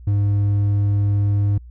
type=tone with hard clipping; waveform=sine; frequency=101.5 Hz; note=G#2; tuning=39 cents flat; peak=-16 dBFS; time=0.07-1.58 s; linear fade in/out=5 ms; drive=3 dB; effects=added 60 Hz sine -37 dBFS peak until 1.7 s